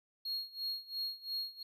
triangle tone with tremolo, 4287 Hz, C8, 41 cents sharp, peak -33 dBFS, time 0.25-1.63 s, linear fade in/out 5 ms, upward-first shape sine, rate 2.9 Hz, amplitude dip 90%, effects none

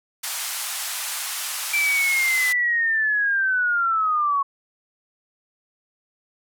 white band-pass noise, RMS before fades -29 dBFS, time 0.23-2.53 s, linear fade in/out 10 ms, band 790 to 13000 Hz, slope 24 dB/octave
sine linear sweep, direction down, 2349 to 1100 Hz, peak -18 dBFS, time 1.73-4.43 s, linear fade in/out 10 ms
effects none

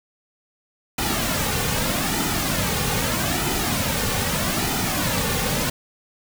pink noise with flanger, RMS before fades -23 dBFS, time 0.98-5.7 s, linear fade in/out 5 ms, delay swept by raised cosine 1.8 to 3.1 ms, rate 0.8 Hz, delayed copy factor -0.6, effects none

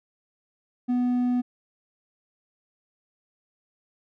sine tone with hard clipping, 246.9 Hz, B3, in tune, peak -22 dBFS, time 0.88-1.42 s, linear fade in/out 20 ms, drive 3 dB, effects none

